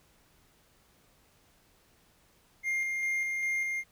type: tone with tremolo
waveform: triangle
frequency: 2116 Hz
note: C7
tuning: 19 cents sharp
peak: -26 dBFS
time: 2.63-3.84 s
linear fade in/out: 50 ms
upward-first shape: square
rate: 2.5 Hz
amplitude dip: 25%
effects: pink hiss -65 dBFS RMS until 3.91 s